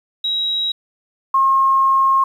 sine tone pair in turn, 3844 / 1075.3 Hz, B7 / C6, -48 / +47 cents, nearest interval octave + minor seventh, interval 2205 cents, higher first, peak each -17 / -11 dBFS, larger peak second, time 0.24-0.72 / 1.34-2.24 s, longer second, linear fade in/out 5 ms, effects 8-bit

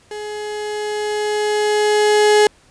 35% pulse tone with level ramp, 420.9 Hz, G#4, 23 cents sharp, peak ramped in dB -25 to -7 dBFS, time 0.11-2.47 s, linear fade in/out 2 ms, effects pink hiss -52 dBFS RMS until 2.7 s + resampled to 22050 Hz

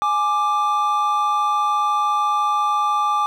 triangle tone pair together, 835.1 / 1181 Hz, G#5 / D6, +9 / +9 cents, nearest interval tritone, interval 600 cents, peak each -20 / -16 dBFS, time 0.02-3.26 s, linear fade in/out 0 ms, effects none

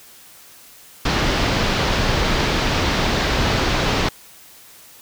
pink low-pass noise, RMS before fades -19 dBFS, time 1.05-4.09 s, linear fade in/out 5 ms, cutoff 5200 Hz, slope 24 dB/octave, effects white hiss -45 dBFS RMS until 5.01 s

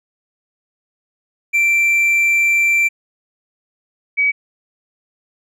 triangle / sine tone pair in turn, 2349 / 2273 Hz, D7 / C#7, 0 / +43 cents, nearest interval minor second, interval 57 cents, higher first, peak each -10 / -12 dBFS, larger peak first, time 1.53-2.89 / 4.17-4.32 s, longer first, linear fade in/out 20 ms, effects none

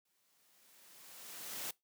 white noise with exponential growth, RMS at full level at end -40 dBFS, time 0.05-1.71 s, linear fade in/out 5 ms, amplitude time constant 360 ms, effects noise-tail reverb RT60 0.2 s tail -23 dB re dry + high-pass 150 Hz 12 dB/octave

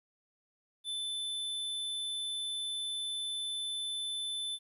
square tone, 3520 Hz, A7, in tune, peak -35 dBFS, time 0.84-4.59 s, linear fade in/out 50 ms, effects resampled to 32000 Hz + 12-bit

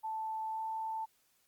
sine tone with pitch glide, 880 to 885.6 Hz, A5 to A5, 0 to +11 cents, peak -35 dBFS, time 0.03-1.06 s, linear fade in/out 20 ms, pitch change +11 cents, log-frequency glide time 0.5-0.62 s, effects white hiss -72 dBFS RMS until 1.47 s + Opus 32 kbps

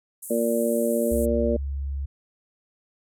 white band-pass noise, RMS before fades -38 dBFS, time 0.22-1.26 s, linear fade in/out 10 ms, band 7800 to 13000 Hz, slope 48 dB/octave
harmonic tone, 116.54 Hz, A#2, in tune, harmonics 2 / 3 / 4 / 5, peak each -25 / -29 / -26 / -25 dBFS, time 0.3-1.57 s, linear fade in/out 10 ms
sine tone, 69.3 Hz, C#2, in tune, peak -26 dBFS, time 1.11-2.06 s, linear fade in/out 10 ms
effects none

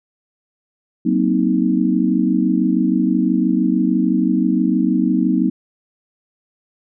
sine chord, C half-diminished seventh, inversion second, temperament just, 188.37 / 235.5 / 261.6 / 314 Hz, Gb3 / Bb3 / C4 / Eb4, +31 / +18 / 0 / +16 cents, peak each -19 dBFS, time 1.05-5.5 s, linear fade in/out 10 ms, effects none

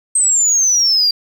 sine exponential sweep, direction down, 8372 to 4700 Hz, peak -9 dBFS, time 0.15-1.11 s, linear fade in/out 5 ms, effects tanh soft clip ceiling -7 dBFS + 7-bit

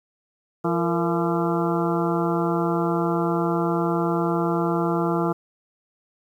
harmonic tone with a mistuned harmonic, 170 Hz, F3, 46 cents flat, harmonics 1 / 2 / 3 / 4 / 5 / 6 / 7 / 8, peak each -25 / -24 / -29 / -30 / -31 / -34 / -31 / -33 dBFS, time 0.64-5.33 s, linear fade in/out 10 ms, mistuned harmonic 3, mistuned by -150 cents, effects 9-bit

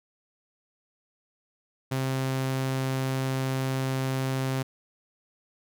sawtooth tone, 132.3 Hz, C3, 20 cents sharp, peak -22 dBFS, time 1.91-4.63 s, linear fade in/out 10 ms, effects none

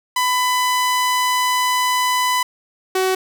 sawtooth tone pair in turn, 1000 / 375.8 Hz, B5 / F#4, +21 / +27 cents, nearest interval octave + perfect fourth, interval 1694 cents, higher first, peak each -12 dBFS, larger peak neither, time 0.16-2.43 / 2.95-3.15 s, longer first, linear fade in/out 5 ms, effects none

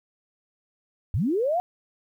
sine linear sweep, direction up, 73.42 to 740 Hz, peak -21 dBFS, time 1.14-1.6 s, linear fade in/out 0 ms, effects 10-bit

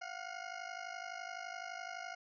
20% pulse ring-modulated tone, 717 Hz, F5, 45 cents sharp, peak -35 dBFS, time 0.01-2.15 s, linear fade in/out 10 ms, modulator 25.9 Hz, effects resampled to 16000 Hz

